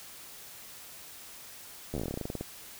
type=slowing click train; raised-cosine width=2 ms; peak=-21 dBFS; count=17; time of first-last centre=1.94-2.41 s; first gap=12 ms; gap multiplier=1.11; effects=white hiss -48 dBFS RMS until 2.79 s